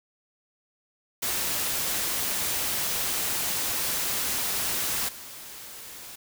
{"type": "noise with level steps", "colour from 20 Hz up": "white", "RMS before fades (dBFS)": [-28, -42], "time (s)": [1.22, 6.16], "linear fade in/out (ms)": 10, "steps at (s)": 5.08, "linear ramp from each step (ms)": 10, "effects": []}